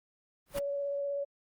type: noise with exponential growth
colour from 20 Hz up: pink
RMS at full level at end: -33 dBFS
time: 0.46-0.59 s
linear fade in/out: 5 ms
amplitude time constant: 27 ms
type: tone with vibrato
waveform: sine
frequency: 565 Hz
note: C#5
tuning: 33 cents sharp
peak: -31 dBFS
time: 0.54-1.25 s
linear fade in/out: 20 ms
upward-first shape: square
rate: 16 Hz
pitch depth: 9 cents each way
effects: Opus 32 kbps